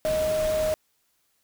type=tone in noise; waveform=sine; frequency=623 Hz; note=D#5; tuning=2 cents sharp; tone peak=-22 dBFS; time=0.05-0.74 s; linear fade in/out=0 ms; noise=pink; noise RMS=-34 dBFS; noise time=0.05-0.74 s; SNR=+9 dB; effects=white hiss -70 dBFS RMS until 1.43 s